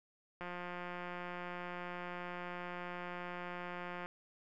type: click train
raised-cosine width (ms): 0.5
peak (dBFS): -29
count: 647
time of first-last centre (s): 0.41-4.06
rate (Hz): 177
effects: none

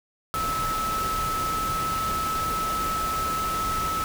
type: tone in noise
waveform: sine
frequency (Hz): 1302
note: E6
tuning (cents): -22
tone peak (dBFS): -25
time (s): 0.34-4.04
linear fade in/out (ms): 0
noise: pink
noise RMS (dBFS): -32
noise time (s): 0.34-4.04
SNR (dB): +4
effects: none

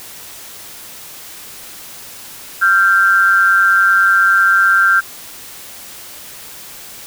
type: tone pair together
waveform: sine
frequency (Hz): 1380.7 / 1571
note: F6 / G6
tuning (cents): -20 / +3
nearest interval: major second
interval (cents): 223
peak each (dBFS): -11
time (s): 2.61-5.01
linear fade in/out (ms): 20
effects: white hiss -34 dBFS RMS until 7.06 s

